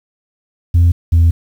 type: tone pair in turn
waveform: sine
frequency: 85.7 / 83.4 Hz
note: F2 / E2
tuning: -32 / +21 cents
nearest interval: unison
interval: 47 cents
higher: first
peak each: -4 dBFS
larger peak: neither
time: 0.74-0.92 / 1.12-1.31 s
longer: second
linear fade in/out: 10 ms
effects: tanh soft clip ceiling -5 dBFS + 7-bit